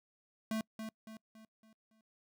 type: tone with echo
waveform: square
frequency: 220 Hz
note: A3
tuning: in tune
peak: -34 dBFS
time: 0.51-0.61 s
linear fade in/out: 2 ms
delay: 280 ms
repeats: 5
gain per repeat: -7 dB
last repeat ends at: 2.01 s
effects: noise-tail reverb RT60 0.1 s tail -26 dB re dry